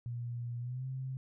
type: tone with pitch glide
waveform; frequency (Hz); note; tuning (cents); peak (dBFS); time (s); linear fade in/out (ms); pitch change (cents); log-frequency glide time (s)
sine; 119.7 to 131.29; A#2 to C3; +46 to +6; -36; 0.06-1.17; 0; +160; 0.59-0.86
effects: none